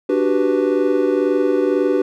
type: chord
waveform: triangle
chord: G major seventh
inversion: second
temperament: equal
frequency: 293.7 / 370 / 392 / 493.9 Hz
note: D4 / F#4 / G4 / B4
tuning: 0 / 0 / 0 / 0 cents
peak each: -18 dBFS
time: 0.09-2.02 s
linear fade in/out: 5 ms
effects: none